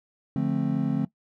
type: chord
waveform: triangle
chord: D minor seventh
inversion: none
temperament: just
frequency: 146.83 / 176.2 / 220.2 / 264.3 Hz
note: D3 / F3 / A3 / C4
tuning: 0 / +16 / +2 / +18 cents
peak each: -26 / -28 / -26 / -26 dBFS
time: 0.36-1.05 s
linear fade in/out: 2 ms
effects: noise-tail reverb RT60 0.1 s tail -18 dB re dry